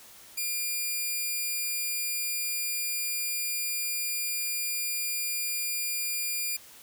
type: tone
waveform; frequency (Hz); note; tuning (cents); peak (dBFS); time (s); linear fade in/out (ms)
5% pulse; 2400; D7; +37; -19; 0.37-6.57; 10
effects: white hiss -51 dBFS RMS until 6.82 s